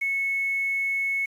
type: tone with quantisation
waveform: sine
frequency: 2200 Hz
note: C#7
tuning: 14 cents flat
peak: -23 dBFS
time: 0.01-1.26 s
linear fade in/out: 10 ms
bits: 8
effects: resampled to 32000 Hz